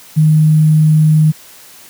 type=tone with sample-and-hold; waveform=sine; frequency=154.9 Hz; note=D#3; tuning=7 cents flat; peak=-5 dBFS; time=0.16-1.32 s; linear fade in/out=20 ms; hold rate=11025 Hz; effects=white hiss -39 dBFS RMS until 1.89 s + high-pass 100 Hz 12 dB/octave